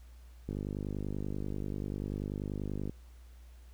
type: click train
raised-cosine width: 3 ms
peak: -24 dBFS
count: 122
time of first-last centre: 0.49-2.896 s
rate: 50.3 Hz
effects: added 60 Hz sine -50 dBFS peak until 3.73 s + pink hiss -66 dBFS RMS until 3.73 s